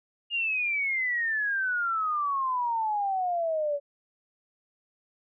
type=exponential sweep; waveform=sine; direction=down; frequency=2849 to 564 Hz; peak=-25 dBFS; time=0.3-3.8 s; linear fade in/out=50 ms; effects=none